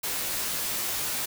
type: noise with comb filter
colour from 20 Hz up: white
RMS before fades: -30 dBFS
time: 0.03-1.26 s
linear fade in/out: 10 ms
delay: 15 ms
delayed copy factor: -0.6
effects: none